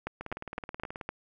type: two click trains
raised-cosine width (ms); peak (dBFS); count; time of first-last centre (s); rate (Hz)
0.5; -18 / -23; 5 / 16; 0.07-1.09 / 0.21-1.012; 3.92 / 18.7
effects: none